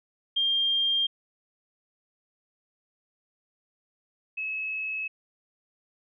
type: tone pair in turn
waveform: sine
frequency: 3200 / 2581 Hz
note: G7 / E7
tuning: +35 / -37 cents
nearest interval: major third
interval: 372 cents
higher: first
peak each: -22 / -29 dBFS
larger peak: first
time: 0.36-1.07 / 4.37-5.08 s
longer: neither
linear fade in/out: 10 ms
effects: none